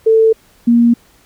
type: tone pair in turn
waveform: sine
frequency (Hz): 445 / 235.7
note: A4 / A#3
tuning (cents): +20 / +19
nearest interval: major seventh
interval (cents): 1101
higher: first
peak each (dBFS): -6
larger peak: neither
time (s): 0.06-0.33 / 0.67-0.94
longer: neither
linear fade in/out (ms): 10
effects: pink hiss -50 dBFS RMS until 1.25 s